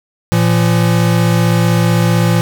square tone pair together, 114.38 / 170.1 Hz, A#2 / F3, -32 / -45 cents, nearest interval perfect fifth, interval 687 cents, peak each -13 dBFS, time 0.32-2.41 s, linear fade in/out 0 ms, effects none

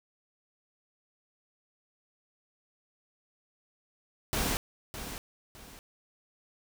pink noise with echo, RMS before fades -30 dBFS, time 4.33-4.57 s, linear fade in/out 0 ms, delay 610 ms, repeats 2, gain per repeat -10 dB, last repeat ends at 5.79 s, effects none

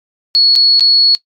sine tone with dropouts, 4370 Hz, C#8, 26 cents flat, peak -6 dBFS, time 0.35-1.15 s, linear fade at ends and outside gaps 0 ms, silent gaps 0.554-0.56 / 0.796-0.807 s, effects noise-tail reverb RT60 0.1 s tail -18 dB re dry + MP3 96 kbps

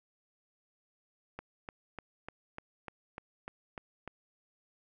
click train, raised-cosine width 0.5 ms, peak -26 dBFS, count 10, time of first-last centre 1.39-4.077 s, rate 3.35 Hz, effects none

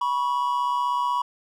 triangle tone pair together, 976.8 / 1113 Hz, B5 / C#6, -19 / +7 cents, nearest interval major second, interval 226 cents, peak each -21 / -25 dBFS, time 0.01-1.22 s, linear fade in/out 5 ms, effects none

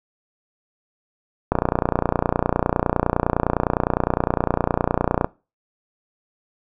click train, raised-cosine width 1 ms, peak -3 dBFS, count 112, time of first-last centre 1.52-5.245 s, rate 29.8 Hz, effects noise-tail reverb RT60 0.3 s tail -21 dB re dry

